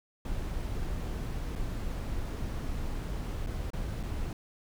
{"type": "noise with dropouts", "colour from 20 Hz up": "brown", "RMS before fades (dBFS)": -34, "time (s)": [0.25, 4.33], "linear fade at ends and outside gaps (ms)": 2, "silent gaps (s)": [[1.554, 1.558], [3.463, 3.47], [3.704, 3.733], [4.03, 4.034]], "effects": []}